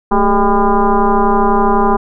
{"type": "tone with frequency modulation", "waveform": "sine", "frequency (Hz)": 392, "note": "G4", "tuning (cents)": 0, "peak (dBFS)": -8, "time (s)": [0.11, 1.97], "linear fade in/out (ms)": 10, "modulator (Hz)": 204, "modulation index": 3.7, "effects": []}